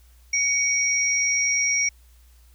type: tone pair together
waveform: sine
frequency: 2245 / 5657 Hz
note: C#7 / F8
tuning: +21 / +21 cents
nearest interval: octave + major third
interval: 1600 cents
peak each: -22 dBFS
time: 0.33-1.89 s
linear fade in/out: 5 ms
effects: added 60 Hz sine -50 dBFS peak until 2.54 s + white hiss -61 dBFS RMS until 2.54 s